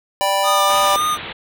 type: chord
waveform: square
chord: G major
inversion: second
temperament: just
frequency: 588 / 784 / 980 Hz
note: D5 / G5 / B5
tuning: +2 / 0 / -14 cents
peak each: -21 dBFS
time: 0.21-0.96 s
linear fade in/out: 0 ms
type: tone with vibrato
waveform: square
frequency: 1214 Hz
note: D#6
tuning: 43 cents flat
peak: -17 dBFS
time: 0.43-1.18 s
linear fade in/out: 50 ms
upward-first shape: sine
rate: 3.5 Hz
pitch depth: 23 cents each way
type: low-pass noise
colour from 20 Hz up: white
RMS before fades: -31 dBFS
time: 0.69-1.33 s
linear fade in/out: 10 ms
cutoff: 3900 Hz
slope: 96 dB/octave
effects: none